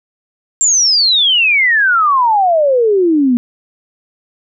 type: exponential sweep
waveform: sine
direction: down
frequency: 7459 to 234.8 Hz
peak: -8 dBFS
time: 0.61-3.37 s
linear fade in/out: 0 ms
effects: none